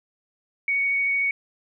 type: tone with vibrato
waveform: sine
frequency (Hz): 2233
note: C#7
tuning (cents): +12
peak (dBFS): -20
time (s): 0.68-1.31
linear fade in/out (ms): 2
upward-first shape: triangle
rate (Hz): 13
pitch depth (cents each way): 11
effects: none